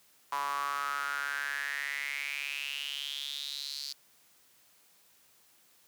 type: tone with high-pass filter sweep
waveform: sawtooth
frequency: 141.7 Hz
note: C#3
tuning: 38 cents sharp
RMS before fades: -36 dBFS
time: 0.32-3.93 s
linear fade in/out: 5 ms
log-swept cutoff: 1000 to 4600 Hz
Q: 7.3
effects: white hiss -64 dBFS RMS until 5.87 s + high-pass 80 Hz 12 dB/octave